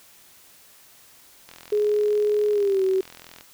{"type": "click train", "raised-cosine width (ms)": 0.2, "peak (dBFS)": -25, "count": 82, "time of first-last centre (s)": [1.49, 3.409], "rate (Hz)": 42.2}
{"type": "tone with pitch glide", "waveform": "sine", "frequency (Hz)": [418.7, 379.5], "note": ["G#4", "F#4"], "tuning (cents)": [14, 44], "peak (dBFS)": -18, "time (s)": [1.72, 3.01], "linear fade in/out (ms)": 5, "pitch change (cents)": -170, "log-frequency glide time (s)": [2.52, 2.83]}
{"effects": ["white hiss -52 dBFS RMS until 3.53 s"]}